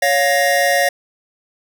square tone cluster, 560 / 705 / 1868 Hz, C#5 / F5 / A#6, +18 / +16 / +3 cents, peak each -18 dBFS, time 0.02-0.89 s, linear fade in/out 5 ms, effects none

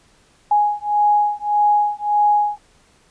sine beating tone pair, 830.6 / 832.3 Hz, G#5 / G#5, 0 / +4 cents, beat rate 1.7 Hz, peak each -17 dBFS, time 0.51-2.58 s, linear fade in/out 5 ms, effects pink hiss -55 dBFS RMS until 3.1 s + resampled to 22050 Hz

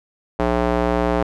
square tone with band-pass filter, 59.9 Hz, A#1, 48 cents sharp, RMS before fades -19 dBFS, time 0.39-1.23 s, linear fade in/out 5 ms, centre 630 Hz, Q 0.99, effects none

